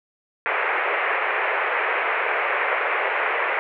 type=band-pass noise; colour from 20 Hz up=white; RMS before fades=-23 dBFS; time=0.46-3.59 s; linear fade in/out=0 ms; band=400 to 2400 Hz; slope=48 dB/octave; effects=none